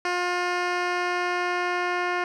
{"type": "tone with low-pass filter sweep", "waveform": "10% pulse", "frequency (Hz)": 355.9, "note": "F4", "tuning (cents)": 33, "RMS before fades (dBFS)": -26, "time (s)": [0.05, 2.24], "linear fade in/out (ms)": 2, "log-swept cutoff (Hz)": [4800, 2900], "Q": 0.85, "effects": []}